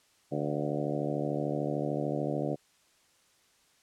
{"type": "harmonic tone with a mistuned harmonic", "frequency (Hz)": 73.42, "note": "D2", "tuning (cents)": 0, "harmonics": [2, 3, 4, 5, 6, 7, 8, 9, 10], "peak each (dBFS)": [-35, -39, -35, -38, -39, -38, -37, -43, -44], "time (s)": [0.31, 2.56], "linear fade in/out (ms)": 20, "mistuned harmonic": 9, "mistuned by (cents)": 50, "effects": ["white hiss -66 dBFS RMS until 3.82 s", "low-pass 9000 Hz 12 dB/octave"]}